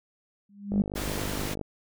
sine tone with exponential growth, 201.8 Hz, G#3, 49 cents flat, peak -17 dBFS, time 0.49-0.82 s, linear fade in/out 5 ms, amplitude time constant 70 ms
click train, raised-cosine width 2 ms, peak -21 dBFS, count 46, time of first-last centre 0.72-1.613 s, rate 50.4 Hz
pink noise, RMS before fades -34 dBFS, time 0.95-1.55 s, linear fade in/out 20 ms
effects none

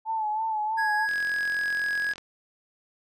sine tone with vibrato, 870 Hz, A5, 20 cents flat, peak -25 dBFS, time 0.05-1.08 s, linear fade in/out 50 ms, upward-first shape sine, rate 3.1 Hz, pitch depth 50 cents each way
triangle tone, 1661.2 Hz, G#6, in tune, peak -23 dBFS, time 0.77-2.14 s, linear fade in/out 20 ms
click train, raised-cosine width 0.2 ms, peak -23 dBFS, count 49, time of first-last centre 1.09-2.181 s, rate 44 Hz
effects none

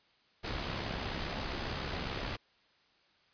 pink noise with amplitude modulation, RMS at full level -35 dBFS, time 0.43-2.37 s, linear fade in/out 20 ms, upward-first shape sine, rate 67.2 Hz, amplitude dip 45%, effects white hiss -68 dBFS RMS until 3.33 s + resampled to 11025 Hz

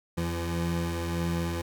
25% pulse tone pair together, 84.2 / 170.06 Hz, E2 / F3, +37 / -46 cents, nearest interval octave, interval 1217 cents, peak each -27 dBFS, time 0.17-1.62 s, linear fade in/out 10 ms, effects none

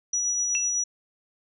sine tone with tremolo, 5850 Hz, F#8, 21 cents flat, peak -22 dBFS, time 0.13-0.84 s, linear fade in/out 5 ms, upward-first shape sine, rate 8 Hz, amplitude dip 25%
sine tone with exponential decay, 2664 Hz, E7, 18 cents sharp, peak -23 dBFS, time 0.55-0.73 s, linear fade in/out 0 ms, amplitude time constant 38 ms
effects none

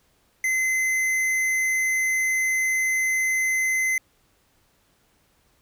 sine tone with hard clipping, 2053 Hz, C7, 33 cents flat, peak -22 dBFS, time 0.44-3.98 s, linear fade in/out 2 ms, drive 13 dB, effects pink hiss -64 dBFS RMS until 5.61 s

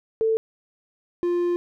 sine / triangle tone pair in turn, 444.9 / 349.9 Hz, A4 / F4, +19 / +3 cents, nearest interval major third, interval 416 cents, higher first, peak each -18 dBFS, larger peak neither, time 0.21-0.37 / 1.23-1.56 s, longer second, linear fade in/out 0 ms, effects none

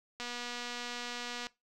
click train, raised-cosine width 0.2 ms, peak -23 dBFS, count 308, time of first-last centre 0.2-1.469 s, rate 242 Hz, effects noise-tail reverb RT60 0.2 s tail -20 dB re dry

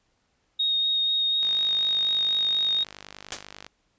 sine tone with vibrato, 3729 Hz, A#7, in tune, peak -21 dBFS, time 0.59-2.84 s, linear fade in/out 10 ms, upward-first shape sine, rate 4.1 Hz, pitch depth 10 cents each way
click train, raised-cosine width 0.2 ms, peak -22 dBFS, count 113, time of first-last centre 1.43-3.666 s, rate 50.1 Hz
white noise with exponential decay, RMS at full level -25 dBFS, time 3.32-3.45 s, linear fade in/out 1 ms, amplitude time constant 28 ms
effects pink hiss -70 dBFS RMS until 3.98 s + resampled to 16000 Hz

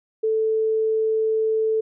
sine tone, 440 Hz, A4, in tune, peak -18 dBFS, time 0.23-1.81 s, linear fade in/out 10 ms, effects none

